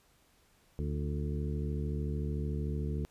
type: harmonic tone with a mistuned harmonic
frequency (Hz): 73.42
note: D2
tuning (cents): 0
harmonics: 1 / 2 / 3 / 4 / 5 / 6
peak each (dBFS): -34 / -36 / -41 / -47 / -45 / -45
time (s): 0.79-3.05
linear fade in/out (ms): 0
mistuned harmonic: 5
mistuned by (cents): -46
effects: pink hiss -67 dBFS RMS until 3.1 s + resampled to 32000 Hz